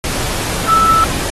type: tone in noise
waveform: sine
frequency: 1318.5 Hz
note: E6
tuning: in tune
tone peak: -8 dBFS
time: 0.68-1.04 s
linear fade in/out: 0 ms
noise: pink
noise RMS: -20 dBFS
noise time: 0.04-1.3 s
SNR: +9 dB
effects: AAC 32 kbps